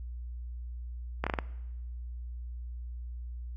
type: slowing click train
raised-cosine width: 0.5 ms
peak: -14 dBFS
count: 5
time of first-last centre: 1.24-1.388 s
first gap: 26 ms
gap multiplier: 1.24
effects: noise-tail reverb RT60 1.0 s tail -20 dB re dry + added 60 Hz sine -37 dBFS peak until 3.56 s